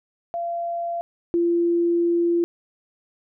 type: tone pair in turn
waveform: sine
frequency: 685 / 342.5 Hz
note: F5 / F4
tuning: -34 / -34 cents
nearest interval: octave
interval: 1200 cents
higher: first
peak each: -24 / -17 dBFS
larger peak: second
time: 0.34-1.01 / 1.34-2.44 s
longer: second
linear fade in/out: 0 ms
effects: none